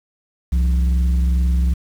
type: tone pair together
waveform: sine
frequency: 65.27 / 173.4 Hz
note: C2 / F3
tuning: -4 / -12 cents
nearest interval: octave + perfect fourth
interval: 1692 cents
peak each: -12 / -23 dBFS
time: 0.52-1.74 s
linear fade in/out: 10 ms
effects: tanh soft clip ceiling -11 dBFS + 7-bit